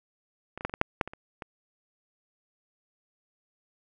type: clicks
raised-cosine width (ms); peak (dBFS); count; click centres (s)
0.5; -23 / -23 / -13 / -29 / -17 / -6 / -9 / -22 / -27 / -22; 10; 0.576 / 0.609 / 0.65 / 0.696 / 0.739 / 0.814 / 1.012 / 1.076 / 1.135 / 1.422
effects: none